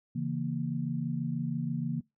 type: chord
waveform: sine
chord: A# diminished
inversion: first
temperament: equal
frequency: 138.59 / 164.81 / 233.1 Hz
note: C#3 / E3 / A#3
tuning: 0 / 0 / 0 cents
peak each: -34 dBFS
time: 0.15-2.01 s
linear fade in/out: 10 ms
effects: noise-tail reverb RT60 0.2 s tail -23 dB re dry